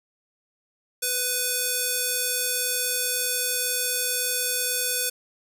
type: tone with band-pass filter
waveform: square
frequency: 498.1 Hz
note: B4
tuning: 15 cents sharp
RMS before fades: -26 dBFS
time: 1.02-5.1 s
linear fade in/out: 10 ms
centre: 11000 Hz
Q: 0.98
effects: none